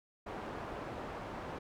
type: low-pass noise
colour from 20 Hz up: white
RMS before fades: -43 dBFS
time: 0.26-1.59 s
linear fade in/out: 10 ms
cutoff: 920 Hz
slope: 12 dB/octave
effects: none